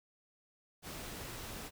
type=noise; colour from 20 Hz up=pink; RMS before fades=-45 dBFS; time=0.82-1.71 s; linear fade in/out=50 ms; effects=none